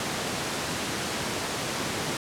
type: high-pass noise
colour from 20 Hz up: pink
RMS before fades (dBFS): -30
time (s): 0-2.17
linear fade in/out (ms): 2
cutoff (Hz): 140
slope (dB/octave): 12
effects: low-pass 9000 Hz 12 dB/octave